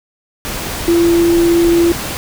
sine tone in noise, 340 Hz, F4, 46 cents flat, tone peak -8 dBFS, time 0.88-1.92 s, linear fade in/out 0 ms, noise pink, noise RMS -22 dBFS, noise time 0.45-2.17 s, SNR +11 dB, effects none

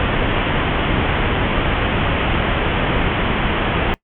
pink low-pass noise, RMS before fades -18 dBFS, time 0-3.94 s, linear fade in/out 0 ms, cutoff 3300 Hz, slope 96 dB/octave, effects noise-tail reverb RT60 0.1 s tail -23 dB re dry

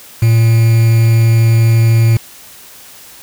triangle tone with quantisation, 114 Hz, A#2, 38 cents flat, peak -4 dBFS, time 0.22-2.17 s, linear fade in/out 5 ms, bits 4, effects white hiss -37 dBFS RMS until 3.22 s

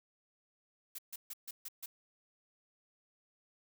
blue noise bursts, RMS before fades -44 dBFS, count 6, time 0.95-1.86 s, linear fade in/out 5 ms, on 35 ms, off 140 ms, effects none

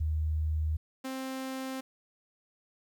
sine / sawtooth tone pair in turn, 77.78 / 263.3 Hz, D#2 / C4, 0 / +11 cents, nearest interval octave + major sixth, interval 2111 cents, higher second, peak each -27 / -31 dBFS, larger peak first, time 0-0.77 / 1.04-1.81 s, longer neither, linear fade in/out 10 ms, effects 11-bit

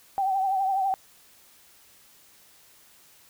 sine tone with vibrato, 772 Hz, G5, 27 cents flat, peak -22 dBFS, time 0.18-0.94 s, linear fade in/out 0 ms, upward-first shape triangle, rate 12 Hz, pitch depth 65 cents each way, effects white hiss -56 dBFS RMS until 3.29 s

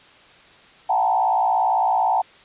sine tone with frequency modulation, 818 Hz, G#5, 26 cents flat, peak -16 dBFS, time 0.89-2.22 s, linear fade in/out 10 ms, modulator 57.9 Hz, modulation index 1.9, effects white hiss -49 dBFS RMS until 2.44 s + resampled to 8000 Hz

